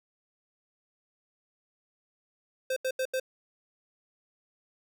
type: tone bursts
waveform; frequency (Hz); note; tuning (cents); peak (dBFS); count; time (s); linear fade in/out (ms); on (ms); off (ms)
square; 520; C5; -11; -28; 4; 2.7-3.199; 5; 64; 81
effects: none